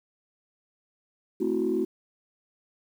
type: chord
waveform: sine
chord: F# half-diminished seventh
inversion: first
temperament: equal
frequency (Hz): 220 / 261.6 / 329.6 / 370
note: A3 / C4 / E4 / F#4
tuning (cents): 0 / 0 / 0 / 0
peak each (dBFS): -31 / -31 / -28 / -26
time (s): 1.4-1.85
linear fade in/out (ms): 10
effects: tanh soft clip ceiling -16 dBFS + 9-bit